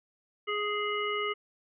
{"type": "harmonic tone", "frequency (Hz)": 416.5, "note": "G#4", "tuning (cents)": 5, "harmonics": [1, 3, 5, 7], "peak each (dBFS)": [-33, -33, -35, -37], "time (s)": [0.47, 1.34], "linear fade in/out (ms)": 20, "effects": []}